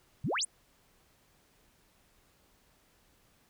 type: exponential sweep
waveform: sine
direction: up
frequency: 103.83 to 10548 Hz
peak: -29 dBFS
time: 0.24-0.45 s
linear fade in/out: 5 ms
effects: pink hiss -67 dBFS RMS until 3.49 s